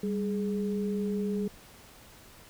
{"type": "tone pair together", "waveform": "sine", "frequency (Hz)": [198.03, 418.5], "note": ["G3", "G#4"], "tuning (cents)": [18, 13], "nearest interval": "octave + minor second", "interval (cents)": 1295, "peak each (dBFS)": [-29, -33], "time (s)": [0.03, 1.48], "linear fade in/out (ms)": 5, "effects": ["pink hiss -53 dBFS RMS until 2.49 s"]}